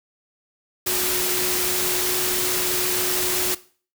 sine tone in noise, 364.1 Hz, F#4, 28 cents flat, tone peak -29 dBFS, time 0.86-3.55 s, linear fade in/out 10 ms, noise white, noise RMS -23 dBFS, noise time 0.86-3.55 s, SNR -9 dB, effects noise-tail reverb RT60 0.4 s tail -17 dB re dry

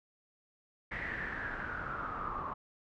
pink noise with low-pass filter sweep, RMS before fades -39 dBFS, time 0.91-2.54 s, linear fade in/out 10 ms, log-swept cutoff 2000 to 1100 Hz, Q 9.3, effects none

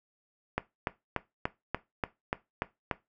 click train, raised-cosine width 0.5 ms, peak -13 dBFS, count 9, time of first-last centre 0.58-2.912 s, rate 3.43 Hz, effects noise-tail reverb RT60 0.2 s tail -17 dB re dry

